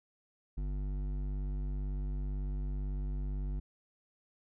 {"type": "tone with hard clipping", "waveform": "triangle", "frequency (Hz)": 49, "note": "G1", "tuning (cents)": 0, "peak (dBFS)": -35, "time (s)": [0.57, 3.6], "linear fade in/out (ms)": 10, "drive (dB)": 15, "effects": []}